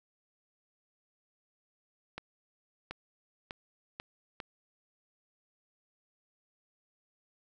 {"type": "accelerating click train", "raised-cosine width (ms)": 0.3, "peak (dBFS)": -23, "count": 5, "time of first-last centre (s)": [2.18, 4.402], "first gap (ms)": 730, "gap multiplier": 0.82, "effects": []}